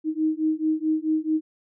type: beating tone pair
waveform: sine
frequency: 311.1 / 315.7 Hz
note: D#4 / D#4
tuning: 0 / +25 cents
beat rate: 4.6 Hz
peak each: -24 dBFS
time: 0.04-1.41 s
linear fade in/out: 50 ms
effects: none